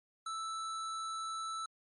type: tone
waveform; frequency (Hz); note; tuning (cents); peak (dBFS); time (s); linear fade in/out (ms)
square; 1318.5; E6; 0; -38; 0.26-1.66; 5
effects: MP3 48 kbps